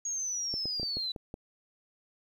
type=linear sweep; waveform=sine; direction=down; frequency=6645 to 3932 Hz; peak=-31 dBFS; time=0.05-1.12 s; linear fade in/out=5 ms
type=clicks; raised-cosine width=2 ms; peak=-26 dBFS; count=7; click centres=0.54 / 0.656 / 0.798 / 0.831 / 0.97 / 1.162 / 1.341 s
effects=10-bit